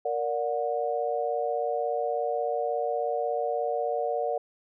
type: chord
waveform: sine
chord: Bb augmented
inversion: none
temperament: just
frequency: 466.2 / 582.7 / 728.4 Hz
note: Bb4 / D5 / F#5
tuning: 0 / -14 / -27 cents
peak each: -30 / -30 / -30 dBFS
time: 0.05-4.38 s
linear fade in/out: 5 ms
effects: none